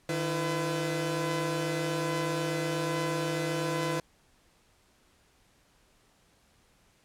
sawtooth tone cluster, 154.1 / 336.4 / 504 Hz, D#3 / E4 / B4, -16 / +35 / +35 cents, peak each -29 / -30 / -29 dBFS, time 0.09-4 s, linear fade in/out 2 ms, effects pink hiss -65 dBFS RMS until 7.04 s + low-pass 11000 Hz 12 dB/octave

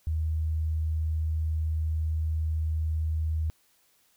sine tone, 78.9 Hz, D#2, 25 cents sharp, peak -25 dBFS, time 0.07-3.5 s, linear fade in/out 0 ms, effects white hiss -66 dBFS RMS until 4.16 s

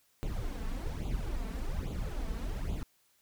brown noise with flanger, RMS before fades -35 dBFS, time 0.23-2.83 s, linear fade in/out 0 ms, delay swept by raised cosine 0.27 to 4.57 ms, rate 1.2 Hz, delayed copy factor +0.75, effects white hiss -70 dBFS RMS until 3.21 s

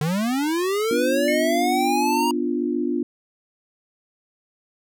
square linear sweep, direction up, 145 to 948 Hz, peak -21 dBFS, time 0.01-2.31 s, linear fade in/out 2 ms
sine chord, B diminished, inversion none, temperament equal, 246.9 / 293.7 / 349.2 Hz, B3 / D4 / F4, 0 / 0 / 0 cents, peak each -25 dBFS, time 0.91-3.03 s, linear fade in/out 2 ms
sine tone with exponential decay, 2176 Hz, C#7, 33 cents flat, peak -23 dBFS, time 1.28-1.88 s, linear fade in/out 2 ms, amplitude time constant 130 ms
effects none

